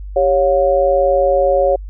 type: tone with amplitude modulation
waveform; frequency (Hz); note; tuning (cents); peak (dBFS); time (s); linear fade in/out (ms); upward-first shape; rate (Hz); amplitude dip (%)
sine; 554.4; C#5; 0; -6; 0.16-1.76; 5; sine; 161; 95
effects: added 49 Hz sine -26 dBFS peak until 1.89 s